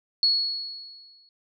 sine tone with exponential decay, 4359 Hz, C#8, 30 cents flat, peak -16 dBFS, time 0.23-1.29 s, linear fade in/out 1 ms, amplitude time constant 230 ms, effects none

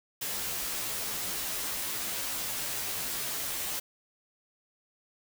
white noise with comb filter, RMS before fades -34 dBFS, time 0.21-3.8 s, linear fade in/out 10 ms, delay 13 ms, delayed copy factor -1, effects none

